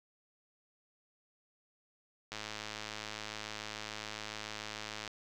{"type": "click train", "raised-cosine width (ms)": 0.2, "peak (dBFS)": -23, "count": 296, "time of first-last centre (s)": [2.32, 5.077], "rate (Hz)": 107, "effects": []}